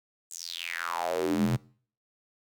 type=tone with high-pass filter sweep; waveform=square; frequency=42.51 Hz; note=F1; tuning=46 cents flat; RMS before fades=-30 dBFS; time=0.3-1.57 s; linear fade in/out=20 ms; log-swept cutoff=7900 to 130 Hz; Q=5.8; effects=noise-tail reverb RT60 0.5 s tail -23 dB re dry